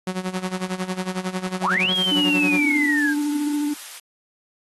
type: tone with tremolo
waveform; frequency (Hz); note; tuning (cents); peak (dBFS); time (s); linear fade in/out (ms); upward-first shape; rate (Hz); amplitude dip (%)
sawtooth; 185; F#3; 0; -18; 0.07-2.59; 2; sine; 11; 80
type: linear two-way sweep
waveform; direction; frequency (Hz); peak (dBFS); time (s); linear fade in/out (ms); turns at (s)
sine; up then down; 534 to 3322 to 1556; -19; 1.61-3.15; 50; 1.92
type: high-pass noise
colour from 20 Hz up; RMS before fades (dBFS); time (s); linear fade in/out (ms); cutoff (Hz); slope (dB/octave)
white; -37; 1.94-4; 20; 1000; 12
type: tone with vibrato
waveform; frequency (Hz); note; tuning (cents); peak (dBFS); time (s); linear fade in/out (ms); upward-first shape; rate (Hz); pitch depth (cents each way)
triangle; 293.7; D4; 0; -18; 2.11-3.74; 10; sine; 14; 18
effects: AAC 32 kbps